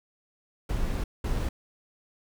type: noise bursts at uneven times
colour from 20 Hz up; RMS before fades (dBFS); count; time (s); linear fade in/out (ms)
brown; -28; 2; 0.69-1.04 / 1.24-1.49; 5
effects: none